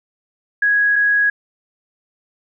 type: tone pair in turn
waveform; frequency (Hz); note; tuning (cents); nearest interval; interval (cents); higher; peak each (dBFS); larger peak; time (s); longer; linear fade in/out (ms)
sine; 1661.2 / 1661.2; G#6 / G#6; 0 / 0; unison; 0; neither; -12 / -12; neither; 0.62-0.96 / 0.96-1.3; neither; 5
effects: none